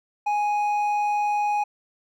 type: tone with hard clipping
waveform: sine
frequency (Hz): 830.6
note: G#5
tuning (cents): 0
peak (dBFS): -22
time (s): 0.26-1.64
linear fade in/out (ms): 10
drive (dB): 5
effects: none